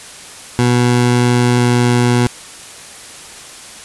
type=tone pair in turn; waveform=20% pulse; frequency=122.2 / 121.75 Hz; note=B2 / B2; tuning=-18 / -24 cents; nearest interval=unison; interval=6 cents; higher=first; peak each=-5 dBFS; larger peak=neither; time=0.59-1.58 / 1.58-2.27 s; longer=first; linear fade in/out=0 ms; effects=white hiss -34 dBFS RMS until 3.84 s + resampled to 24000 Hz